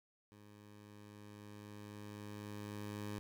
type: tone with level ramp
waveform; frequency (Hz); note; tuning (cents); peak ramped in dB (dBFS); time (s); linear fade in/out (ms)
15% pulse; 103.83; G#2; 0; -52 to -35; 0.32-3.19; 0
effects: none